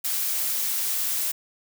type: noise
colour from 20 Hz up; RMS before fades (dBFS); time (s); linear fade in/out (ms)
blue; -26; 0.04-1.32; 10
effects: none